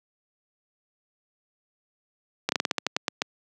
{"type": "slowing click train", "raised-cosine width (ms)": 0.2, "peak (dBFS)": -6, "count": 11, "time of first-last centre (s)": [2.49, 3.219], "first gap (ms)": 31, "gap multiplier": 1.18, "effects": ["high-pass 200 Hz 12 dB/octave"]}